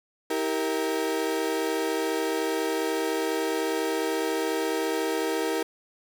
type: chord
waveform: 35% pulse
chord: E diminished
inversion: none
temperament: equal with one note detuned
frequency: 322.1 / 392 / 466.2 Hz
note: E4 / G4 / Bb4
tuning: -40 / 0 / 0 cents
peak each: -28 / -29 / -27 dBFS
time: 0.3-5.63 s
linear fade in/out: 5 ms
effects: none